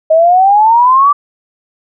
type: exponential sweep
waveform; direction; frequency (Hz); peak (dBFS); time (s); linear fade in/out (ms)
sine; up; 625 to 1174.7; -4; 0.1-1.13; 10
effects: none